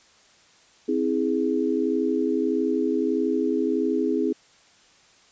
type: chord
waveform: sine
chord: C augmented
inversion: none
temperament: equal with one note detuned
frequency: 261.6 / 323.2 / 415.3 Hz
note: C4 / E4 / G#4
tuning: 0 / -34 / 0 cents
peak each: -25 dBFS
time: 0.88-4.33 s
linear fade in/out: 10 ms
effects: white hiss -56 dBFS RMS until 5.31 s + resampled to 16000 Hz